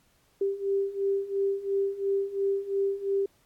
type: beating tone pair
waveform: sine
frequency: 392.6 / 395.5 Hz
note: G4 / G4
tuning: +3 / +15 cents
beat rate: 2.9 Hz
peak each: -30 / -27 dBFS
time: 0.41-3.26 s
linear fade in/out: 5 ms
effects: pink hiss -66 dBFS RMS until 3.45 s + AAC 64 kbps